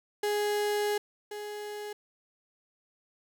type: tone pair in turn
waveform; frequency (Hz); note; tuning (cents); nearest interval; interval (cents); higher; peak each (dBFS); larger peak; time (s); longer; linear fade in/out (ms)
35% pulse; 415.3 / 417; G#4 / G#4; 0 / +7; unison; 7; second; -25 / -35; first; 0.23-0.98 / 1.31-1.93; first; 5
effects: none